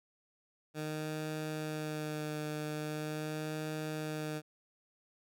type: tone with vibrato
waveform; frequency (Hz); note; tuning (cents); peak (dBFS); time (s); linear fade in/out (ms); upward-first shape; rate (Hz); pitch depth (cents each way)
15% pulse; 153.4; D#3; -24; -30; 0.74-4.42; 50; sine; 0.42; 18
effects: none